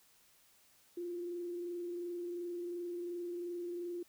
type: tone with frequency modulation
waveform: sine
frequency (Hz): 349.2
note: F4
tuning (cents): 0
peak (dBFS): -38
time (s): 0.97-4.03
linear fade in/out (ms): 5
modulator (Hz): 22.8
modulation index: 0.25
effects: white hiss -67 dBFS RMS until 4.08 s